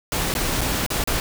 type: noise with dropouts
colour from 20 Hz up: pink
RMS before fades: -23 dBFS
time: 0.12-1.2 s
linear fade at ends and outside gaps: 1 ms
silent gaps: 0.34-0.351 / 0.61-0.614 / 0.864-0.903 / 1.039-1.074 s
effects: none